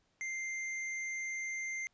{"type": "tone", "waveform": "square", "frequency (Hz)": 2093, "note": "C7", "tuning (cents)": 0, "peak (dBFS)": -37, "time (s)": [0.21, 1.87], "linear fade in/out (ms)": 0, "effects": ["pink hiss -75 dBFS RMS until 1.93 s", "resampled to 16000 Hz"]}